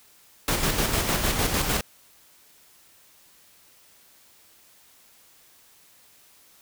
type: noise with tremolo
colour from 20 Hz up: pink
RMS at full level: -23 dBFS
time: 0.48-1.81 s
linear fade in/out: 2 ms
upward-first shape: square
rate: 6.6 Hz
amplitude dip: 40%
effects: white hiss -56 dBFS RMS until 6.61 s